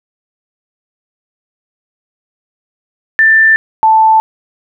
sine tone pair in turn, 1777 / 880.3 Hz, A6 / A5, +17 / +1 cents, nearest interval octave, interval 1216 cents, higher first, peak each -4 dBFS, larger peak neither, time 3.19-3.56 / 3.83-4.2 s, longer neither, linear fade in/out 0 ms, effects none

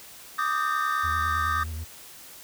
triangle chord, Eb major seventh, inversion third, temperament equal with one note detuned, 1174.7 / 1244.5 / 1568 / 1816.8 Hz, D6 / Eb6 / G6 / Bb6, 0 / 0 / 0 / -45 cents, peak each -27 / -25 / -30 / -31 dBFS, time 0.38-1.64 s, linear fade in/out 10 ms
triangle tone with vibrato, 80 Hz, D#2, 49 cents sharp, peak -29 dBFS, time 1.03-1.85 s, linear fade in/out 20 ms, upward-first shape sine, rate 9.4 Hz, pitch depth 48 cents each way
effects white hiss -46 dBFS RMS until 2.43 s

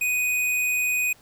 square tone, 2490 Hz, D#7, 1 cent sharp, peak -22 dBFS, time 0.01-1.13 s, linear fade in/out 5 ms, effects pink hiss -55 dBFS RMS until 1.21 s

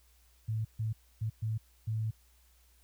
sine tone bursts at uneven times, 110.2 Hz, A2, 3 cents sharp, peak -30 dBFS, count 5, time 0.48-0.65 / 0.79-0.93 / 1.21-1.3 / 1.42-1.58 / 1.87-2.11 s, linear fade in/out 10 ms, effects added 60 Hz sine -63 dBFS peak until 2.83 s + white hiss -68 dBFS RMS until 2.83 s

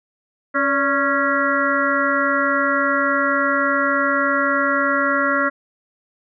harmonic tone with a mistuned harmonic, 276.5 Hz, C#4, 4 cents flat, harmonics 1 / 2 / 4 / 5 / 6 / 7, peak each -24 / -23 / -24 / -20 / -24 / -25 dBFS, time 0.54-5.5 s, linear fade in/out 20 ms, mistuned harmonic 2, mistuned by +62 cents, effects none

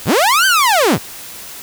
sawtooth linear two-way sweep, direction up then down, 41.78 to 1583 to 55.8 Hz, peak -6 dBFS, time 0.05-0.99 s, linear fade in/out 50 ms, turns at 0.46 s, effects white hiss -32 dBFS RMS until 1.62 s

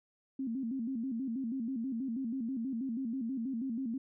sine tone with vibrato, 246.9 Hz, B3, in tune, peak -33 dBFS, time 0.39-3.98 s, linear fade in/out 5 ms, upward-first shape square, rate 6.2 Hz, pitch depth 140 cents each way, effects none

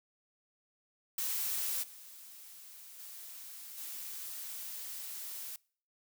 blue noise with level steps, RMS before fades -35 / -52 / -48 / -43 dBFS, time 1.18-5.56 s, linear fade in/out 2 ms, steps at 1.82 / 2.98 / 3.77 s, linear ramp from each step 20 ms, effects noise-tail reverb RT60 0.5 s tail -25 dB re dry

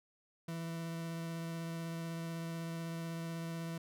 40% pulse tone with vibrato, 165.7 Hz, E3, 9 cents sharp, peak -38 dBFS, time 0.48-3.78 s, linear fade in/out 5 ms, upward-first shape sine, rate 16 Hz, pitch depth 10 cents each way, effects none

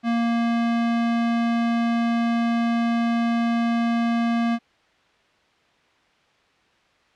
square tone, 233.1 Hz, A#3, in tune, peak -20 dBFS, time 0.03-4.59 s, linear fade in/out 50 ms, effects white hiss -60 dBFS RMS until 7.15 s + low-pass 3000 Hz 12 dB/octave

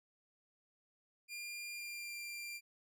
sawtooth tone with pitch glide, 2400 to 2377 Hz, D7 to D7, +37 to +20 cents, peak -40 dBFS, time 1.28-2.61 s, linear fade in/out 50 ms, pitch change -17 cents, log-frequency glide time 1.74-2.16 s, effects none

